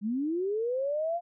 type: linear sweep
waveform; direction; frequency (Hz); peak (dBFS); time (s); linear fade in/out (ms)
sine; up; 196 to 706; -27; 0.01-1.21; 50
effects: none